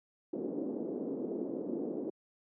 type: band-pass noise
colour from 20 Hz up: pink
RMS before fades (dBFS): -37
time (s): 0.33-2.1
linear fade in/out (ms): 5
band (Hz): 250 to 430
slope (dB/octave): 24
effects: high-pass 150 Hz 12 dB/octave